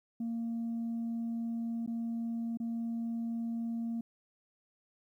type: tone with dropouts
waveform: sine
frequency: 230.9 Hz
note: A#3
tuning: 16 cents flat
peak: -31 dBFS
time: 0.2-4.01 s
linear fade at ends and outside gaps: 5 ms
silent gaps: 1.863-1.875 / 2.573-2.6 s
effects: tanh soft clip ceiling -31 dBFS + 12-bit